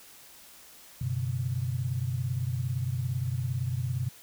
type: tone cluster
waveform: sine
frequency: 95 / 125.7 / 143.3 Hz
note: F#2 / B2 / D3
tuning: +46 / +31 / -42 cents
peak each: -34 / -29 / -37 dBFS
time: 1.01-4.09 s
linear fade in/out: 5 ms
effects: white hiss -52 dBFS RMS until 4.22 s